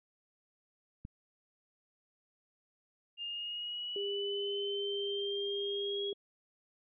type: click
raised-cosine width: 5 ms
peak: -31 dBFS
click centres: 1.051 s
type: linear sweep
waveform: sine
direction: up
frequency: 2808 to 3322 Hz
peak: -37 dBFS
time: 3.17-6.14 s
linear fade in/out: 50 ms
type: tone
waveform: sine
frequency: 401.9 Hz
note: G4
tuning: 43 cents sharp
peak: -35 dBFS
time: 3.96-6.13 s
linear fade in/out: 2 ms
effects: none